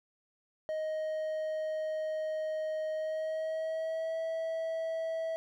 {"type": "tone with pitch glide", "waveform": "triangle", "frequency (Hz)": [625, 650], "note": ["D#5", "E5"], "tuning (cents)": [8, -24], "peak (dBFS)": -30, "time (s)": [0.69, 5.36], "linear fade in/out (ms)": 0, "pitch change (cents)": 68, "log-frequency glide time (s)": [2.93, 4.18], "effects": []}